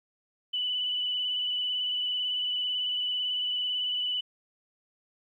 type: tone with vibrato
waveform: sine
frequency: 2979 Hz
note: F#7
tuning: 11 cents sharp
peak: -27 dBFS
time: 0.53-4.21 s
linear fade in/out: 10 ms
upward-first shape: square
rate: 18 Hz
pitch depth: 15 cents each way
effects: 11-bit